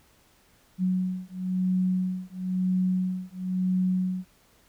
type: beating tone pair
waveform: sine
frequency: 184 / 184.99 Hz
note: F#3 / F#3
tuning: -9 / 0 cents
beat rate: 0.99 Hz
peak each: -27 dBFS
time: 0.78-4.25 s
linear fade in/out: 50 ms
effects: pink hiss -61 dBFS RMS until 4.68 s